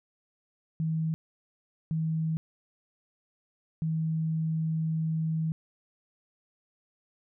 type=tone bursts at uneven times; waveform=sine; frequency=160 Hz; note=D#3; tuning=49 cents sharp; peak=-26 dBFS; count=3; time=0.8-1.14 / 1.91-2.37 / 3.82-5.52 s; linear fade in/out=0 ms; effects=none